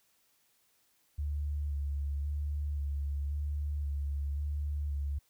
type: tone with vibrato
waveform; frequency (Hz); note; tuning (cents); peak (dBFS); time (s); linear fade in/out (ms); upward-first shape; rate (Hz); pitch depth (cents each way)
sine; 72.1; D2; -31; -31; 1.18-5.19; 10; square; 0.94; 24
effects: white hiss -71 dBFS RMS until 5.29 s